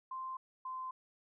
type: tone pair in turn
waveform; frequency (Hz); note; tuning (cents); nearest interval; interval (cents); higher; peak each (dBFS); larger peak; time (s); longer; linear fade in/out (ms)
sine; 1044 / 1035; C6 / C6; -4 / -19; unison; 15; first; -39 / -39; neither; 0.11-0.37 / 0.65-0.91; neither; 5
effects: none